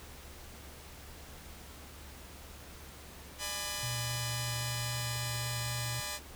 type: chord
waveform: 5% pulse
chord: G# diminished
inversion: second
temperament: just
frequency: 598 / 830.6 / 996.7 Hz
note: D5 / G#5 / B5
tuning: +31 / 0 / +16 cents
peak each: -29 dBFS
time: 3.38-6.2 s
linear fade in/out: 50 ms
type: tone with vibrato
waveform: sine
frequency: 120 Hz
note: B2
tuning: 49 cents flat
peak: -36 dBFS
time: 3.83-6 s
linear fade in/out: 0 ms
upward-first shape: square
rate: 3.8 Hz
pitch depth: 15 cents each way
effects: added 71 Hz sine -52 dBFS peak until 6.35 s + pink hiss -51 dBFS RMS until 6.35 s